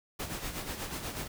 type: noise with tremolo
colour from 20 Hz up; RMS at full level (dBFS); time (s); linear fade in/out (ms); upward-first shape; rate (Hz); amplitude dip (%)
pink; -36; 0.19-1.28; 10; sine; 8.2; 55
effects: none